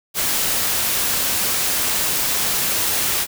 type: noise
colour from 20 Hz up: white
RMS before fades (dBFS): -20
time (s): 0.14-3.27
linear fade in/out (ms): 50
effects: none